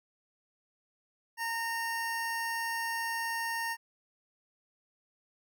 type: tone pair together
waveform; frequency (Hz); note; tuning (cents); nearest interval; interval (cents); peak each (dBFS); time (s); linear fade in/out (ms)
square; 919 / 1838; A#5 / A#6; -25 / -25; octave; 1200; -36 / -35; 1.37-3.77; 50
effects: none